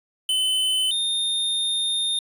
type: tone pair in turn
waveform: square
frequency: 3036 / 3648 Hz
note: F#7 / A#7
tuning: +44 / -38 cents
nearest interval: minor third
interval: 318 cents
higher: second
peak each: -20 / -22 dBFS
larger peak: first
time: 0.29-0.91 / 0.91-2.19 s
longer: second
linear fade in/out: 2 ms
effects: resampled to 32000 Hz + 10-bit